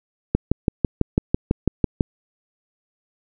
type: click train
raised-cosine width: 3 ms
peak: -3 dBFS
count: 11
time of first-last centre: 0.35-2.008 s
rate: 6.03 Hz
effects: none